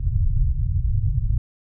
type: low-pass noise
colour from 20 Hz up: pink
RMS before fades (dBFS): -20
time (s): 0-1.38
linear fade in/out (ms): 2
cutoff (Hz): 130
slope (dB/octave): 48
effects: none